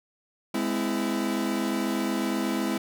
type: chord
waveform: 40% pulse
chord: Ab augmented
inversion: none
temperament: equal with one note detuned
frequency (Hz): 207.7 / 255.9 / 329.6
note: Ab3 / C4 / E4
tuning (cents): 0 / -38 / 0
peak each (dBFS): -29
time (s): 0.54-2.78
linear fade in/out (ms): 5
effects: none